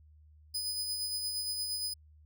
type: tone with tremolo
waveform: sawtooth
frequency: 5000 Hz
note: D#8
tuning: 8 cents sharp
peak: -29 dBFS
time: 0.54-1.94 s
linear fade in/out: 10 ms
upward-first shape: sine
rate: 8.6 Hz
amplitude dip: 35%
effects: added 76 Hz sine -56 dBFS peak until 2.25 s